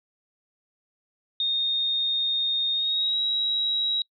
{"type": "tone with pitch glide", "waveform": "sine", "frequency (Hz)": [3685, 3853], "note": ["A#7", "B7"], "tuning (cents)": [-21, -44], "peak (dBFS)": -22, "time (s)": [1.4, 4.02], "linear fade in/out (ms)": 2, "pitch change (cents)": 77, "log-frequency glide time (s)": [2.73, 3.18], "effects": ["noise-tail reverb RT60 0.1 s tail -25 dB re dry"]}